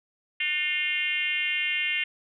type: tone with frequency modulation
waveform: sine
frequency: 2456 Hz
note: D#7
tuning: 23 cents flat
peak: -24 dBFS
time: 0.4-2.04 s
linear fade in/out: 5 ms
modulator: 326 Hz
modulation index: 1.8
effects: none